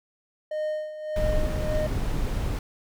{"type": "tone with tremolo", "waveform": "triangle", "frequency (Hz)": 614, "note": "D#5", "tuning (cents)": -23, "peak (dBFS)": -23, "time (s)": [0.51, 1.87], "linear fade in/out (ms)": 5, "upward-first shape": "sine", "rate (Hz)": 1.7, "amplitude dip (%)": 70}
{"type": "noise", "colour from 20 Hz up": "brown", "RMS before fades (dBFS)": -26, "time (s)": [1.16, 2.59], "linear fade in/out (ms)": 2}
{"effects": []}